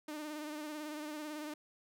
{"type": "tone with vibrato", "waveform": "sawtooth", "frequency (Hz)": 302.3, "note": "D#4", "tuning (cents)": -50, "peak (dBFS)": -37, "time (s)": [0.08, 1.54], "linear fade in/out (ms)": 5, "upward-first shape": "sine", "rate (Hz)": 18, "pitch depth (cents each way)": 43, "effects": []}